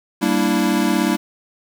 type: chord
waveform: square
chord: E half-diminished seventh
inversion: first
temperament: equal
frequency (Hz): 196 / 233.1 / 293.7 / 329.6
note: G3 / Bb3 / D4 / E4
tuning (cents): 0 / 0 / 0 / 0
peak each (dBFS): -22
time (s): 0.21-1.17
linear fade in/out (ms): 20
effects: 7-bit